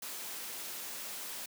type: noise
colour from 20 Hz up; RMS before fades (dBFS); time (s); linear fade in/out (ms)
white; -42; 0.02-1.46; 5
effects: high-pass 200 Hz 12 dB/octave